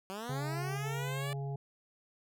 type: linear sweep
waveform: 10% pulse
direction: up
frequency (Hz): 186.1 to 587.3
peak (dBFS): -31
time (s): 0.1-1.33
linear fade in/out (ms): 0
type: harmonic tone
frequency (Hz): 138.59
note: C#3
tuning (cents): 0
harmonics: 1 / 3 / 5 / 6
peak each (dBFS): -35 / -45 / -49 / -51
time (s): 0.29-1.56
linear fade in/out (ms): 5
effects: none